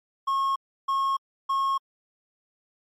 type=tone bursts; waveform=triangle; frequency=1087 Hz; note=C#6; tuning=34 cents flat; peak=-20 dBFS; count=3; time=0.27-1.78 s; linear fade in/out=10 ms; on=290 ms; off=320 ms; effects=MP3 64 kbps